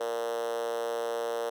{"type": "tone with high-pass filter", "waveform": "5% pulse", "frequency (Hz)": 116.54, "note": "A#2", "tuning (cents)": 0, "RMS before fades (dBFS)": -32, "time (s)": [0, 1.5], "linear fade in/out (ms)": 10, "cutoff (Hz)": 500, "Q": 8.8, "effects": []}